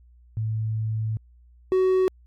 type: tone pair in turn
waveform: sine / triangle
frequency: 110 / 374.1 Hz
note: A2 / F#4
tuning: 0 / +19 cents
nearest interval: octave + major sixth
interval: 2119 cents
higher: second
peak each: -23 / -15 dBFS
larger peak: second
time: 0.37-1.17 / 1.72-2.08 s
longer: first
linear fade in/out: 0 ms
effects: added 60 Hz sine -50 dBFS peak until 2.26 s + MP3 64 kbps